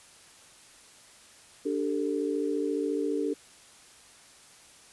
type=chord; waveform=sine; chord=D suspended fourth; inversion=none; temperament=equal with one note detuned; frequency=293.7 / 392 / 446.4 Hz; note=D4 / G4 / A4; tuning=0 / 0 / +25 cents; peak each=-30 / -32 / -31 dBFS; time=1.65-3.34 s; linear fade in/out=10 ms; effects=white hiss -54 dBFS RMS until 4.92 s + resampled to 24000 Hz